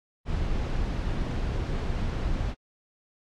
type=noise; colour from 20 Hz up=brown; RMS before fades=-28 dBFS; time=0.25-2.55 s; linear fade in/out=50 ms; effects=low-pass 5000 Hz 12 dB/octave + AAC 64 kbps